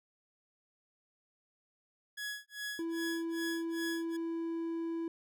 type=tone with tremolo; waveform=sawtooth; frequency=1680 Hz; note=G#6; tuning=19 cents sharp; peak=-33 dBFS; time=2.17-4.17 s; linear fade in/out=10 ms; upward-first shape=sine; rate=2.5 Hz; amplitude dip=100%
type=tone; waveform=triangle; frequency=331.5 Hz; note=E4; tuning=10 cents sharp; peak=-32 dBFS; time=2.79-5.08 s; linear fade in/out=2 ms
effects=none